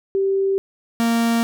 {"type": "tone pair in turn", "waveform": ["sine", "45% pulse"], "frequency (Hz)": [389.3, 231.5], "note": ["G4", "A#3"], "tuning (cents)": [-12, -12], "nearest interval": "major sixth", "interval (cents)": 900, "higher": "first", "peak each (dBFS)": -16, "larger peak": "neither", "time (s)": [[0.15, 0.58], [1, 1.43]], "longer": "neither", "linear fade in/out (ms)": 0, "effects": []}